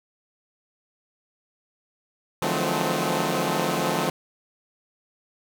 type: tone cluster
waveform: 10% pulse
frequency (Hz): 150.5 / 170.9 / 181.1 / 214.3 / 258.4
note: D3 / F3 / F#3 / A3 / C4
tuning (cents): +43 / -37 / -37 / -45 / -21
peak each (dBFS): -21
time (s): 2.42-4.1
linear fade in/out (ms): 2
effects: none